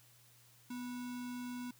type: tone with sample-and-hold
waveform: sine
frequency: 246.9 Hz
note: B3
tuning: in tune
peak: -40 dBFS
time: 0.7-1.71 s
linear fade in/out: 5 ms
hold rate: 1225 Hz
effects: added 120 Hz sine -67 dBFS peak until 1.79 s + white hiss -65 dBFS RMS until 1.79 s